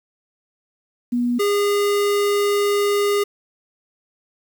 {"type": "tone pair in turn", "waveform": ["sine", "square"], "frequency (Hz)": [242.4, 407.7], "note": ["B3", "G#4"], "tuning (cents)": [-32, -32], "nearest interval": "major sixth", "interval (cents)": 900, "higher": "second", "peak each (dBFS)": -17, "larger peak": "neither", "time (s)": [[1.12, 1.39], [1.39, 3.24]], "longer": "second", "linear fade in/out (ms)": 10, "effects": ["8-bit"]}